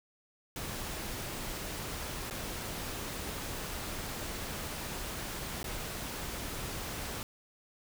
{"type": "noise with dropouts", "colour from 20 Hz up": "pink", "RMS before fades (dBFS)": -39, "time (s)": [0.56, 7.23], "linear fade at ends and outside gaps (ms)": 1, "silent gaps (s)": [[2.3, 2.309], [5.63, 5.642]], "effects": []}